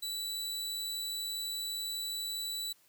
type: tone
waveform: sawtooth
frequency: 3951 Hz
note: B7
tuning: in tune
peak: -32 dBFS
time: 0.02-2.73 s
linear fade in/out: 10 ms
effects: white hiss -66 dBFS RMS until 2.88 s